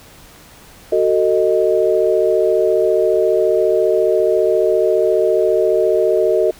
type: chord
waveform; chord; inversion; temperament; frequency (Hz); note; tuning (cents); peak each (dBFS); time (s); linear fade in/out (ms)
sine; D# diminished; first; just; 373.4 / 448 / 622.3; F#4 / A4 / D#5; +16 / +31 / 0; -16; 0.92-6.51; 5
effects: pink hiss -43 dBFS RMS until 6.59 s